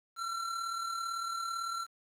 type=tone with amplitude modulation; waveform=square; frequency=1356 Hz; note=E6; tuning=49 cents sharp; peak=-33 dBFS; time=0.16-1.87 s; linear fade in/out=50 ms; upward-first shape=sine; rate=37.9 Hz; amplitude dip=45%; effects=low-pass 10000 Hz 12 dB/octave + 10-bit